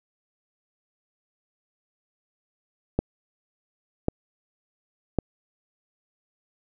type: clicks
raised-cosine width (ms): 2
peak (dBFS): -8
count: 3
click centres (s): 2.99 / 4.084 / 5.187
effects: none